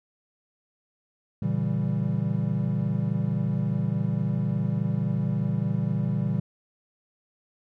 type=chord; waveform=triangle; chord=A# diminished seventh; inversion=none; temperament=equal with one note detuned; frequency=116.54 / 141.26 / 164.81 / 196 Hz; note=A#2 / C#3 / E3 / G3; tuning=0 / +33 / 0 / 0 cents; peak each=-27 dBFS; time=1.42-6.4 s; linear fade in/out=5 ms; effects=none